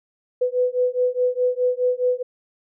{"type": "beating tone pair", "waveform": "sine", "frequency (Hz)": [496.4, 501.2], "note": ["B4", "B4"], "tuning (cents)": [9, 25], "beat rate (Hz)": 4.8, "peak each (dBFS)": -21, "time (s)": [0.41, 2.23], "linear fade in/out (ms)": 10, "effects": []}